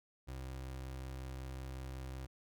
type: tone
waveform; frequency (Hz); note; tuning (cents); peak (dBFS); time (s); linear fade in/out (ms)
30% pulse; 65.41; C2; 0; -40; 0.27-2.27; 20
effects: none